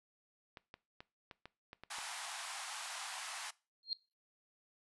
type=clicks; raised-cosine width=0.3 ms; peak=-33 dBFS; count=8; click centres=0.572 / 0.741 / 1.005 / 1.312 / 1.456 / 1.731 / 1.836 / 1.985 s
type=high-pass noise; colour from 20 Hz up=pink; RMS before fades=-44 dBFS; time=1.9-3.51 s; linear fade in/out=10 ms; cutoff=730 Hz; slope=48 dB/octave
type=tone with exponential growth; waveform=sine; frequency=4218 Hz; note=C8; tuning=13 cents sharp; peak=-30 dBFS; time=3.83-3.93 s; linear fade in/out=1 ms; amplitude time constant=20 ms
effects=noise-tail reverb RT60 0.3 s tail -21 dB re dry + resampled to 24000 Hz